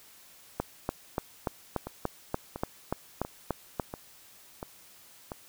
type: two click trains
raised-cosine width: 1 ms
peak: -14 / -22 dBFS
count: 12 / 6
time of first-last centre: 0.6-3.798 / 1.87-5.318 s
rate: 3.44 / 1.45 Hz
effects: white hiss -55 dBFS RMS until 5.48 s